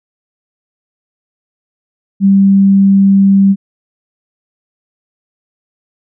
sine tone, 196 Hz, G3, in tune, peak -4 dBFS, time 2.2-3.56 s, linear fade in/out 50 ms, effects none

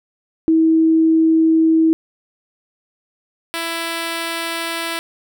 sine / 5% pulse tone pair in turn, 322.3 / 332.5 Hz, E4 / E4, -39 / +15 cents, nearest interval minor second, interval 54 cents, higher second, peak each -10 dBFS, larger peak neither, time 0.48-1.93 / 3.54-4.99 s, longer neither, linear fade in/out 0 ms, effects none

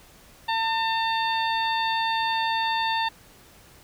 harmonic tone, 901 Hz, A5, 41 cents sharp, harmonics 1 / 2 / 3 / 4 / 5, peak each -24 / -30 / -34 / -31 / -37 dBFS, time 0.48-3.09 s, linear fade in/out 10 ms, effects pink hiss -52 dBFS RMS until 3.83 s

